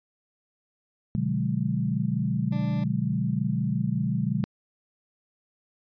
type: chord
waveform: sine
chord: G# half-diminished seventh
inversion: first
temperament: equal with one note detuned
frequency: 123.47 / 146.83 / 182.13 / 207.7 Hz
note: B2 / D3 / F#3 / G#3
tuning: 0 / 0 / -27 / 0 cents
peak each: -29 dBFS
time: 1.15-4.44 s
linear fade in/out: 0 ms
type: tone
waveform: 20% pulse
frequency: 293.7 Hz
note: D4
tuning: in tune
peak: -32 dBFS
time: 2.52-2.84 s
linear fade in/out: 5 ms
effects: resampled to 11025 Hz